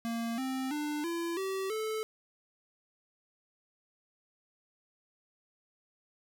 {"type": "tone with pitch steps", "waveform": "square", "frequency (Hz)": [231, 262.3, 297.8, 338.2, 384, 436.1], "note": ["A#3", "C4", "D4", "E4", "G4", "A4"], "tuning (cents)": [-16, 4, 24, 44, -36, -15], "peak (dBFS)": -33, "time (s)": [0.05, 2.03], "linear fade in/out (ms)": 0, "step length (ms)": 330, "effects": []}